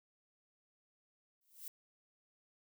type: noise with exponential growth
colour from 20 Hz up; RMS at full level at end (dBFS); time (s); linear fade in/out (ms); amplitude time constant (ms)
violet; -43; 1.41-1.68; 2; 57
effects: none